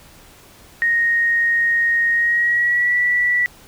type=tone with pitch glide; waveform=sine; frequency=1864.7 to 1955.1 Hz; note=A#6 to B6; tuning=0 to -18 cents; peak=-14 dBFS; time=0.82-3.46 s; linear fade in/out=0 ms; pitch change=+82 cents; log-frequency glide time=2.12-2.97 s; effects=pink hiss -46 dBFS RMS until 3.67 s